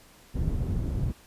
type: low-pass noise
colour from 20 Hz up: white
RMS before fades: -28 dBFS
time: 0.34-1.13 s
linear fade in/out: 20 ms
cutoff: 110 Hz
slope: 12 dB/octave
effects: pink hiss -55 dBFS RMS until 1.26 s + resampled to 32000 Hz